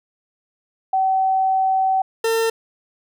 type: tone pair in turn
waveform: sine / 40% pulse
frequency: 763 / 452.5 Hz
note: G5 / A4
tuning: -47 / +48 cents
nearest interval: major sixth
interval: 905 cents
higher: first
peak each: -15 / -16 dBFS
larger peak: first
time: 0.93-2.02 / 2.24-2.5 s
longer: first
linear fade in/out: 5 ms
effects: none